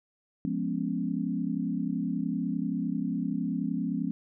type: chord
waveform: sine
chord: C# dominant seventh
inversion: first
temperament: equal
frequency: 174.61 / 207.7 / 246.9 / 277.2 Hz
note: E#3 / G#3 / B3 / C#4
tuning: 0 / 0 / 0 / 0 cents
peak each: -33 dBFS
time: 0.45-4.11 s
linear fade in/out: 0 ms
effects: none